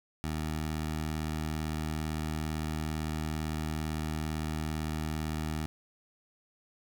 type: tone with notch filter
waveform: 15% pulse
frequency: 77.78 Hz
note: D#2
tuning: in tune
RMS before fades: -34 dBFS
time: 0.24-5.66 s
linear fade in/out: 0 ms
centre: 500 Hz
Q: 1.9
effects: none